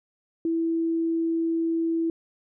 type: tone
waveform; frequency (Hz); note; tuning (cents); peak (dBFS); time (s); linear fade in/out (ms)
sine; 329.6; E4; 0; -22; 0.45-2.1; 2
effects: none